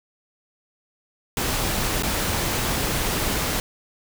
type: noise with dropouts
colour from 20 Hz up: pink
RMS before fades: -24 dBFS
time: 1.37-3.6 s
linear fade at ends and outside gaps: 1 ms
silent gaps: 2.024-2.033 s
effects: none